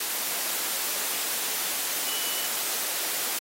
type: tone in noise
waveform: sine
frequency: 2960 Hz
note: F#7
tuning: in tune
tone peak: -36 dBFS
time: 2.07-2.47 s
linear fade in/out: 5 ms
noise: white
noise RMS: -29 dBFS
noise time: 0-3.39 s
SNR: -10 dB
effects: high-pass 300 Hz 12 dB/octave + AAC 48 kbps